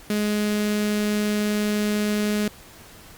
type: tone with notch filter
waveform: sawtooth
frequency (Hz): 209.4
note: G#3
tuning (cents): +15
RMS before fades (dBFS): -23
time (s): 0.1-2.48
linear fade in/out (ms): 2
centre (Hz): 920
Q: 1.2
effects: pink hiss -46 dBFS RMS until 3.17 s + Opus 48 kbps